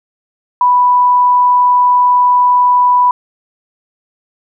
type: tone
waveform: sine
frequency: 987.8 Hz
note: B5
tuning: in tune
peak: -6 dBFS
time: 0.61-3.11 s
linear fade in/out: 2 ms
effects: none